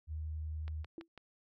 sine tone with vibrato, 77.78 Hz, D#2, in tune, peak -37 dBFS, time 0.07-0.86 s, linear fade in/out 50 ms, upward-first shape sine, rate 11 Hz, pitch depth 8 cents each way
click train, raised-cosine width 0.3 ms, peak -34 dBFS, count 4, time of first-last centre 0.68-1.177 s, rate 6.04 Hz
sine tone with exponential decay, 331 Hz, E4, 7 cents sharp, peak -39 dBFS, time 0.98-1.08 s, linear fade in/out 1 ms, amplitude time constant 20 ms
effects none

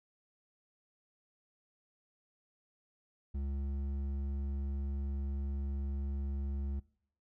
sine tone with hard clipping, 69.3 Hz, C#2, in tune, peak -36 dBFS, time 3.34-6.8 s, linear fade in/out 10 ms, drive 8 dB, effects noise-tail reverb RT60 0.6 s tail -21 dB re dry

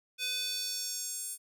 square tone with high-pass filter sweep, 500 Hz, B4, 21 cents sharp, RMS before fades -36 dBFS, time 0.18-1.38 s, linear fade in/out 50 ms, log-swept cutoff 2900 to 9200 Hz, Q 2.5, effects none

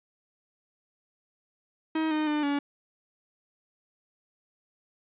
45% pulse tone with pitch steps, 317 / 307.5 / 299.7 / 285.2 Hz, D#4 / D#4 / D4 / C#4, +32 / -20 / +35 / +49 cents, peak -25 dBFS, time 1.95-2.59 s, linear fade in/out 5 ms, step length 160 ms, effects resampled to 8000 Hz + 10-bit

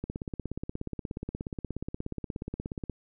click train, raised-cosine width 3 ms, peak -21 dBFS, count 49, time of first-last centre 0.04-2.897 s, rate 16.8 Hz, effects none

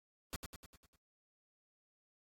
pink noise with echo, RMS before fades -41 dBFS, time 0.33-0.36 s, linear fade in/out 0 ms, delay 100 ms, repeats 6, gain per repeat -5 dB, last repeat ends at 0.96 s, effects AAC 48 kbps

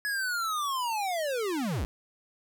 square linear sweep, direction down, 1700 to 45.07 Hz, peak -29 dBFS, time 0.05-1.85 s, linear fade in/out 0 ms, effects none

